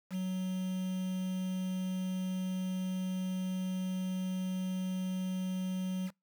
triangle tone with quantisation, 185.7 Hz, F#3, 7 cents sharp, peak -30 dBFS, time 0.1-6.11 s, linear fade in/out 50 ms, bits 8, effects noise-tail reverb RT60 0.2 s tail -26 dB re dry

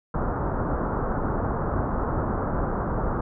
pink low-pass noise, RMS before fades -26 dBFS, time 0.14-3.21 s, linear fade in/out 5 ms, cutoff 1400 Hz, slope 48 dB/octave, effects none

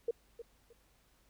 sine tone with echo, 466.2 Hz, A#4, in tune, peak -29 dBFS, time 0.08-0.11 s, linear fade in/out 5 ms, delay 310 ms, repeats 2, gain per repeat -13 dB, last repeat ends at 0.73 s, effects added 50 Hz sine -70 dBFS peak until 1.29 s + pink hiss -70 dBFS RMS until 1.29 s

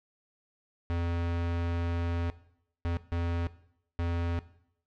square tone bursts at uneven times, 85.4 Hz, F2, 38 cents flat, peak -29 dBFS, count 4, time 0.9-2.3 / 2.85-2.97 / 3.12-3.47 / 3.99-4.39 s, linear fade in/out 0 ms, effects noise-tail reverb RT60 0.7 s tail -17 dB re dry + low-pass 3000 Hz 12 dB/octave

